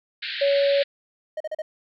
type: band-pass noise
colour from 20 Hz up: white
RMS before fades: -31 dBFS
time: 0.22-0.84 s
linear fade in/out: 10 ms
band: 1500 to 4500 Hz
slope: 96 dB/octave
type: tone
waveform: sine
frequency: 561 Hz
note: C#5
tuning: 21 cents sharp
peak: -17 dBFS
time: 0.41-0.83 s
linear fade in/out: 10 ms
type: tone bursts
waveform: triangle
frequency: 622.3 Hz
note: D#5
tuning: in tune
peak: -24 dBFS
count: 4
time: 1.37-1.62 s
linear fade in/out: 5 ms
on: 34 ms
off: 38 ms
effects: none